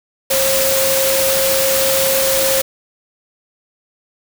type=tone in noise; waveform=sine; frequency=536 Hz; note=C5; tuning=42 cents sharp; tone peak=-16 dBFS; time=0.3-2.62 s; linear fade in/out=10 ms; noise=white; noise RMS=-17 dBFS; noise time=0.3-2.62 s; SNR=-2 dB; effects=none